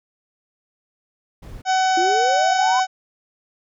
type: noise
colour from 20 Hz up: brown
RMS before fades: -36 dBFS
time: 1.42-1.62 s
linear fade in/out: 10 ms
type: harmonic tone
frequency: 753 Hz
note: F#5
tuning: 30 cents sharp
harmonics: 1 / 2 / 3 / 4 / 5 / 6 / 7 / 8 / 9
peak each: -16 / -25 / -33 / -33 / -34 / -40 / -31 / -38 / -34 dBFS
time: 1.65-2.87 s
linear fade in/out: 50 ms
type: exponential sweep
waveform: sine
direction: up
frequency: 333.3 to 1046.5 Hz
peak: -21 dBFS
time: 1.97-2.8 s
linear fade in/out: 5 ms
effects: none